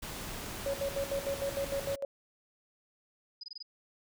pink noise, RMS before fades -41 dBFS, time 0.02-1.96 s, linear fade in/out 10 ms
sine tone with tremolo, 555 Hz, C#5, 2 cents sharp, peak -30 dBFS, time 0.66-2.05 s, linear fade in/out 2 ms, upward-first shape square, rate 6.6 Hz, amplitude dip 80%
sine tone bursts, 4968 Hz, D#8, 3 cents flat, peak -40 dBFS, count 5, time 3.41-3.627 s, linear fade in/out 5 ms, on 25 ms, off 23 ms
effects none

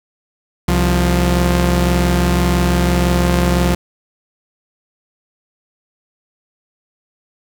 sawtooth tone pair together, 65.93 / 176 Hz, C2 / F3, +14 / +14 cents, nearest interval octave + perfect fourth, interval 1700 cents, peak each -11 dBFS, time 0.68-3.75 s, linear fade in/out 5 ms, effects 7-bit

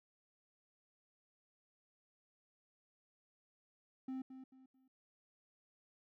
triangle tone with echo, 261.6 Hz, C4, in tune, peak -38 dBFS, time 4.08-4.22 s, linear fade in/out 5 ms, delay 220 ms, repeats 3, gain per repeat -10 dB, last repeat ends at 4.88 s, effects none

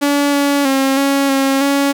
sawtooth tone with pitch steps, 285.9 / 283.6 / 269.3 / 277 / 271.2 / 279.8 Hz, D4 / C#4 / C#4 / C#4 / C#4 / C#4, -46 / +40 / -50 / -1 / -38 / +16 cents, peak -8 dBFS, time 0.01-1.93 s, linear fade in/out 20 ms, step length 320 ms, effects none

